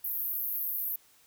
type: band-pass noise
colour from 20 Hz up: pink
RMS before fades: -33 dBFS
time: 0.04-0.96 s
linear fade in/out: 5 ms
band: 12000 to 16000 Hz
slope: 96 dB/octave
effects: white hiss -62 dBFS RMS until 1.26 s